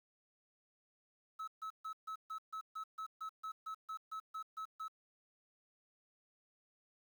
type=tone bursts; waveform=triangle; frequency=1296 Hz; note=E6; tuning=30 cents flat; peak=-39 dBFS; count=16; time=1.39-4.882 s; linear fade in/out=10 ms; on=87 ms; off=140 ms; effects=11-bit